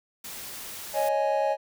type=noise; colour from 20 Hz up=white; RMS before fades=-39 dBFS; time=0.24-1.09 s; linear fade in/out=5 ms
type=chord; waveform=triangle; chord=C# suspended second; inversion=none; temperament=just; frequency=554.4 / 623.7 / 831.5 Hz; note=C#5 / D#5 / G#5; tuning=0 / +4 / +2 cents; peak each=-25 dBFS; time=0.93-1.57 s; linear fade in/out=50 ms
effects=none